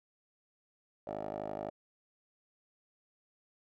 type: tone with band-pass filter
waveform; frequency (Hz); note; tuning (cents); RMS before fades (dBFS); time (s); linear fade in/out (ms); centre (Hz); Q
10% pulse; 51.91; G#1; 0; -40; 1.07-1.7; 5; 580; 7.3
effects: none